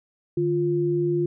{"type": "tone pair together", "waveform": "sine", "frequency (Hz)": [150.25, 349.2], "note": ["D3", "F4"], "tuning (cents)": [40, 0], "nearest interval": "octave + minor third", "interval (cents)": 1460, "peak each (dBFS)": [-26, -21], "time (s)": [0.37, 1.26], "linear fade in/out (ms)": 5, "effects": []}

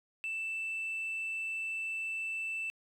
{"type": "tone", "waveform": "sine", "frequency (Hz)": 2653, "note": "E7", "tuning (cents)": 10, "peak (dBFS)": -32, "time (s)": [0.24, 2.7], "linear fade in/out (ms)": 0, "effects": ["tanh soft clip ceiling -32 dBFS", "11-bit"]}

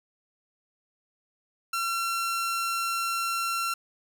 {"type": "tone", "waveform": "sawtooth", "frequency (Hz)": 1360, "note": "F6", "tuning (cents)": -46, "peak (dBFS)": -23, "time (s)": [1.73, 3.74], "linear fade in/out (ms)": 5, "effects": []}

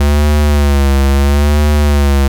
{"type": "tone with vibrato", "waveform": "square", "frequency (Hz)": 71.4, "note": "D2", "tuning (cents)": -48, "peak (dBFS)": -8, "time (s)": [0, 2.28], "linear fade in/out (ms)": 5, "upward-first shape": "sine", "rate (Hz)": 0.75, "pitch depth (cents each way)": 72, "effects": []}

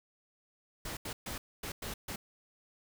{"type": "noise bursts at uneven times", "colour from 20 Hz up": "pink", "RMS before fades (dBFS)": -40, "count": 6, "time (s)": [[0.85, 0.97], [1.05, 1.13], [1.26, 1.38], [1.63, 1.72], [1.82, 1.94], [2.08, 2.16]], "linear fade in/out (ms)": 5, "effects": []}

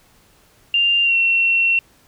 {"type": "tone with pitch glide", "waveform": "sine", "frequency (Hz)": [2792, 2720], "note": ["F7", "F7"], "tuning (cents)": [-1, -46], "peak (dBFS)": -13, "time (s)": [0.74, 1.79], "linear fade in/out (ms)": 2, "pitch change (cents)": -45, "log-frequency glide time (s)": [1.03, 1.15], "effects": ["pink hiss -54 dBFS RMS until 2.07 s"]}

